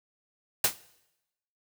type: noise with exponential decay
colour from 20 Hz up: white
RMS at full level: -18 dBFS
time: 0.64-0.77 s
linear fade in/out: 5 ms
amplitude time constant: 27 ms
effects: noise-tail reverb RT60 0.9 s tail -20 dB re dry